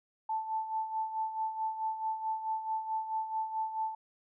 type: tone with tremolo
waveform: sine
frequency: 880 Hz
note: A5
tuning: in tune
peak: -29 dBFS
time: 0.29-3.95 s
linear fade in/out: 5 ms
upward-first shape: sine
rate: 4.6 Hz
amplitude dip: 65%
effects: none